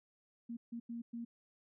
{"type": "tone bursts at uneven times", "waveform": "sine", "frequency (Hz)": 234.1, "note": "A#3", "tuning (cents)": 8, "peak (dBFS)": -40, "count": 4, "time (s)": [[0.49, 0.57], [0.72, 0.8], [0.89, 1.02], [1.13, 1.25]], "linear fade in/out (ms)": 10, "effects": []}